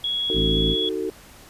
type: tone with pitch glide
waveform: sine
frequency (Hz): 3341 to 3362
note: G#7 to G#7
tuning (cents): +10 to +20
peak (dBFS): -22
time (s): 0.04-0.89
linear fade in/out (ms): 2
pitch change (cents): +10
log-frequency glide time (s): 0.51-0.57
type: chord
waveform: sine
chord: D# diminished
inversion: none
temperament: just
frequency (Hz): 311.1 / 373.4 / 448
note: D#4 / F#4 / A4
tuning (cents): 0 / +16 / +31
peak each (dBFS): -30 / -27 / -28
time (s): 0.3-1.1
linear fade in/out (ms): 0
type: harmonic tone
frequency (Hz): 54.3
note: A1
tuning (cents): -22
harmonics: 1 / 2 / 3 / 4 / 5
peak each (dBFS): -23 / -32 / -26 / -31 / -28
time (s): 0.33-0.76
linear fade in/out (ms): 50
effects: pink hiss -47 dBFS RMS until 1.49 s + resampled to 32000 Hz